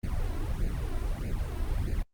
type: noise with flanger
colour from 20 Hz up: brown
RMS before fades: -30 dBFS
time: 0.03-2.03 s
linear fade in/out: 10 ms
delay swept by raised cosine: 0.44 to 3.04 ms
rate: 1.6 Hz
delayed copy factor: +0.95
effects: noise-tail reverb RT60 0.1 s tail -22 dB re dry + Opus 32 kbps